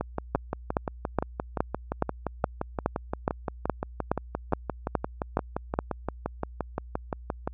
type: two click trains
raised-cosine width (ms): 1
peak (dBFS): -14 / -9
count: 44 / 14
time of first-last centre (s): 0.01-7.475 / 0.35-5.789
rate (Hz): 5.76 / 2.39
effects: added 60 Hz sine -41 dBFS peak until 7.53 s